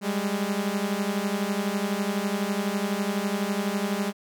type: beating tone pair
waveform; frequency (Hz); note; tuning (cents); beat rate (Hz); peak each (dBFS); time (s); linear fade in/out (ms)
sawtooth; 196 / 208; G3 / G#3; 0 / +3; 12; -24; 0.01-4.13; 50
effects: none